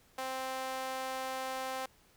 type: tone with high-pass filter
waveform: sawtooth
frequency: 261.6 Hz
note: C4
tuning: in tune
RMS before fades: -38 dBFS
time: 0.18-1.86 s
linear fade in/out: 5 ms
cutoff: 680 Hz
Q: 1.7
effects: pink hiss -65 dBFS RMS until 2.16 s